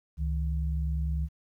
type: tone pair together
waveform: sine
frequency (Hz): 69.3 / 158.29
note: C#2 / D#3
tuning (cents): 0 / +30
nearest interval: octave + major second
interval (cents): 1430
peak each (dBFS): -27 / -34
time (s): 0.17-1.29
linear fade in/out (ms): 50
effects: 11-bit